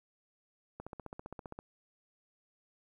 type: click train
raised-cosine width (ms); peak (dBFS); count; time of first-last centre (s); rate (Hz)
1; -29; 13; 0.8-1.589; 15.2
effects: 11-bit